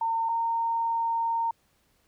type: tone pair in turn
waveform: sine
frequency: 910 / 919.5 Hz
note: A#5 / A#5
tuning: -42 / -24 cents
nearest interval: unison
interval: 18 cents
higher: second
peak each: -24 dBFS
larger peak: neither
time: 0.01-0.29 / 0.29-1.51 s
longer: second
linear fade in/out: 5 ms
effects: pink hiss -68 dBFS RMS until 2.07 s